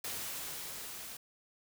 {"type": "noise with level ramp", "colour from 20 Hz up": "white", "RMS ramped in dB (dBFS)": [-39, -46], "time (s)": [0.04, 1.17], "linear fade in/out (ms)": 5, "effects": []}